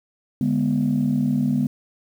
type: chord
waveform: sine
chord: G# diminished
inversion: second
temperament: equal with one note detuned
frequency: 146.83 / 206.8 / 246.9 Hz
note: D3 / G#3 / B3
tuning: 0 / -7 / 0 cents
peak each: -23 / -22 / -20 dBFS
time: 0.41-1.67 s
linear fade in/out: 2 ms
effects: tanh soft clip ceiling -11 dBFS + 8-bit